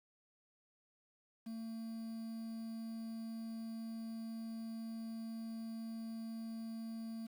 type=tone with quantisation; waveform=triangle; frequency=225.5 Hz; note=A3; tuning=43 cents sharp; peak=-40 dBFS; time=1.46-7.27 s; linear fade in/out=10 ms; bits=10; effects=none